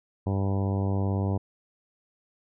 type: harmonic tone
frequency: 97.9 Hz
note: G2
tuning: 2 cents flat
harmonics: 1 / 2 / 3 / 4 / 5 / 6 / 7 / 8 / 9 / 10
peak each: -25 / -31 / -35 / -37 / -39 / -41 / -42 / -43 / -44 / -45 dBFS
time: 0.26-1.38 s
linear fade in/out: 10 ms
effects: none